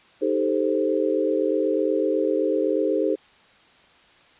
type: chord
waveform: sine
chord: A half-diminished seventh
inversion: second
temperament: equal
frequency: 311.1 / 392 / 440 / 523.3 Hz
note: Eb4 / G4 / A4 / C5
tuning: 0 / 0 / 0 / 0 cents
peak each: -25 dBFS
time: 0.21-3.16 s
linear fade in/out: 20 ms
effects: white hiss -54 dBFS RMS until 4.39 s + resampled to 8000 Hz